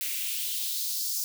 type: noise with high-pass filter sweep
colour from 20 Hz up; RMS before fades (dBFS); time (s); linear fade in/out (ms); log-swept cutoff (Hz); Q
blue; -31; 0.01-1.24; 0; 2200 to 5500; 2.5
effects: none